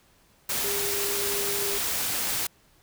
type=tone in noise; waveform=sine; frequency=403.5 Hz; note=G#4; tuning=50 cents flat; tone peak=-32 dBFS; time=0.64-1.78 s; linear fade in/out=5 ms; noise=white; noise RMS=-28 dBFS; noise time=0.49-2.47 s; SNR=-7 dB; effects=pink hiss -61 dBFS RMS until 2.82 s